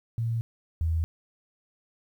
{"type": "tone pair in turn", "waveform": "sine", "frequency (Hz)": [115, 81.32], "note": ["A#2", "E2"], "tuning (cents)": [-23, -23], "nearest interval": "tritone", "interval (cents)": 600, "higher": "first", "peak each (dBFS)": [-25, -23], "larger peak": "second", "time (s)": [[0.18, 0.41], [0.81, 1.04]], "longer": "neither", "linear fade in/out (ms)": 0, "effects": ["10-bit"]}